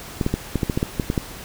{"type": "clicks", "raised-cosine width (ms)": 3, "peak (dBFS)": -7, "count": 11, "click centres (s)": [0.212, 0.264, 0.34, 0.557, 0.632, 0.698, 0.775, 0.829, 0.998, 1.101, 1.178], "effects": ["pink hiss -37 dBFS RMS until 1.44 s"]}